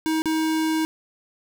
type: tone with dropouts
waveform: square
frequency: 317.2 Hz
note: D#4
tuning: 33 cents sharp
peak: -21 dBFS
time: 0.06-0.85 s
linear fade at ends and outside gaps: 0 ms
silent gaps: 0.22-0.257 s
effects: none